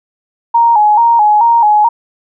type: tone with vibrato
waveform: sine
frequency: 886 Hz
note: A5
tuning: 12 cents sharp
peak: -5 dBFS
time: 0.54-1.89 s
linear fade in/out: 10 ms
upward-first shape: square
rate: 2.3 Hz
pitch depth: 89 cents each way
effects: none